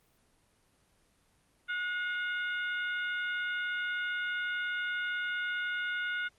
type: harmonic tone with a mistuned harmonic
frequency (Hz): 713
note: F5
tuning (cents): +36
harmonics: 2 / 3 / 4 / 5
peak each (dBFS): -32 / -41 / -44 / -46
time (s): 1.68-6.29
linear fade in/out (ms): 20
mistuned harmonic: 2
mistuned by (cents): +30
effects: pink hiss -69 dBFS RMS until 6.38 s + Opus 24 kbps